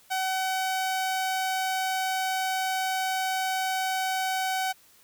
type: tone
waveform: sawtooth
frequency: 756 Hz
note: F#5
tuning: 37 cents sharp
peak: -22 dBFS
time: 0.1-4.73 s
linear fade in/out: 20 ms
effects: white hiss -58 dBFS RMS until 5.03 s